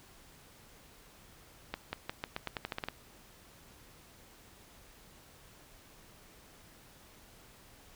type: accelerating click train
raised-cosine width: 0.3 ms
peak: -19 dBFS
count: 12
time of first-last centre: 1.74-2.886 s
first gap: 190 ms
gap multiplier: 0.87
effects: pink hiss -58 dBFS RMS until 7.95 s